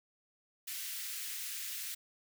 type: high-pass noise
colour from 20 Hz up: white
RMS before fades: -41 dBFS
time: 0.67-1.95 s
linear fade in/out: 10 ms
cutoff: 1700 Hz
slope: 24 dB/octave
effects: none